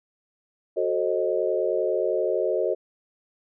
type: chord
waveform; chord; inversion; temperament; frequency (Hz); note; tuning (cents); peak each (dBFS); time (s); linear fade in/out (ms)
sine; F# diminished seventh; none; equal with one note detuned; 370 / 440 / 532.7 / 622.3; F#4 / A4 / C5 / Eb5; 0 / 0 / +31 / 0; -27; 0.76-2.75; 20
effects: none